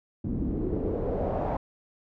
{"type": "noise with low-pass filter sweep", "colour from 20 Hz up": "pink", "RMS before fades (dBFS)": -29, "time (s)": [0.24, 1.57], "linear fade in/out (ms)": 5, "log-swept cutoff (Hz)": [230, 810], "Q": 2.9, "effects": []}